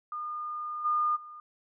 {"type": "tone with level steps", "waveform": "sine", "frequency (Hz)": 1216, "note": "D#6", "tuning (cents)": -40, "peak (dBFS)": [-33, -24, -43], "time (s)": [0.12, 1.4], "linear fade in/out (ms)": 2, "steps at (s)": [0.84, 1.15], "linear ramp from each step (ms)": 20, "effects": []}